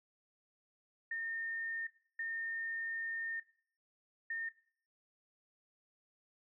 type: tone bursts at uneven times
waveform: sine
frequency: 1823 Hz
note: A#6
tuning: 39 cents flat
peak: -36 dBFS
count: 3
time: 1.11-1.87 / 2.19-3.4 / 4.3-4.49 s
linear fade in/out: 5 ms
effects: noise-tail reverb RT60 0.5 s tail -17 dB re dry